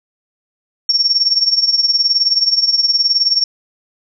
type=tone with tremolo; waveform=sine; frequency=5490 Hz; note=F8; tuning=31 cents flat; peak=-7 dBFS; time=0.89-3.44 s; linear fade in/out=2 ms; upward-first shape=triangle; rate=19 Hz; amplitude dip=85%; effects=none